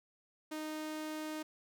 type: tone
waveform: sawtooth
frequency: 309.4 Hz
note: D#4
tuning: 10 cents flat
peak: -35 dBFS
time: 0.51-1.43 s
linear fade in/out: 10 ms
effects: none